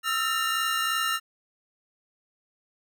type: tone cluster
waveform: square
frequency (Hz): 1294 / 1357 / 1815 / 2812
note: E6 / E6 / A#6 / F7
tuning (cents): -32 / +50 / -47 / +11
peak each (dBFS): -31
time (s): 0.03-1.2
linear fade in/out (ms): 50
effects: none